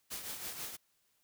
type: noise with tremolo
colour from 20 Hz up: white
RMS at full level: -40 dBFS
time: 0.1-0.77 s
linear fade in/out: 20 ms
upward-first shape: triangle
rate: 6.1 Hz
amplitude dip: 60%
effects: white hiss -75 dBFS RMS until 1.23 s